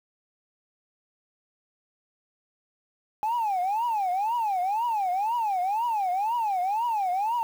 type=tone with vibrato; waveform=sine; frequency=830.6 Hz; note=G#5; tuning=in tune; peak=-22 dBFS; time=3.23-7.43 s; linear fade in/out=0 ms; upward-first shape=triangle; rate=2 Hz; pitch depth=290 cents each way; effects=tanh soft clip ceiling -20 dBFS + 8-bit